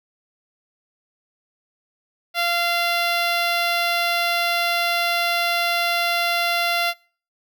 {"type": "tone with notch filter", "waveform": "10% pulse", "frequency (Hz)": 690, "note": "F5", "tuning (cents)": -21, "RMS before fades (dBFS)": -21, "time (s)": [2.34, 6.94], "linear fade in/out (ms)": 50, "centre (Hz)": 8900, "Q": 1.5, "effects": ["noise-tail reverb RT60 0.4 s tail -23 dB re dry"]}